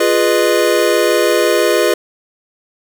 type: chord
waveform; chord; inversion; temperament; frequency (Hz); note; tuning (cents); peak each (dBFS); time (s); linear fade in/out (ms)
square; F half-diminished seventh; none; equal with one note detuned; 349.2 / 415.3 / 493.9 / 614.4; F4 / Ab4 / Cb5 / Eb5; 0 / 0 / 0 / -22; -17; 0-1.94; 5
effects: none